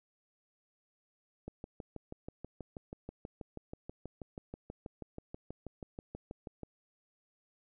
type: click train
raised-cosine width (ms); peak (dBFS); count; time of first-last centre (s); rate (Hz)
2; -29; 33; 1.48-6.633; 6.21
effects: none